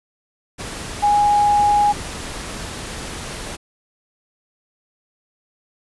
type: tone in noise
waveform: sine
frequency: 826 Hz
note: G#5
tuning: 10 cents flat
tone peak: -12 dBFS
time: 1.02-1.93 s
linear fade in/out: 20 ms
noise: pink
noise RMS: -30 dBFS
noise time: 0.58-3.57 s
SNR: +15 dB
effects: resampled to 24000 Hz